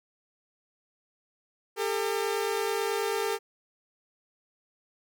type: tone pair together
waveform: sawtooth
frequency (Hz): 401.6 / 450.8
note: G4 / A4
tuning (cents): +42 / +42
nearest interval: major second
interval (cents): 200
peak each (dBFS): -26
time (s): 1.76-3.39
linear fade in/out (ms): 50
effects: none